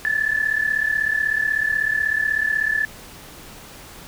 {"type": "tone pair together", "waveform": "sine", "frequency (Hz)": [1723.8, 1760], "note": ["A6", "A6"], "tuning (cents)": [-36, 0], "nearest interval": "unison", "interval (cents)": 36, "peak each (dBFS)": -21, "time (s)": [0.05, 2.85], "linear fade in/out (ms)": 0, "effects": ["pink hiss -41 dBFS RMS until 4.07 s"]}